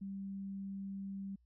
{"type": "tone", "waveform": "sine", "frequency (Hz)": 195.8, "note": "G3", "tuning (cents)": -2, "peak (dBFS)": -40, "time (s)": [0.01, 1.36], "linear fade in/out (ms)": 10, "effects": ["added 60 Hz sine -67 dBFS peak until 1.45 s"]}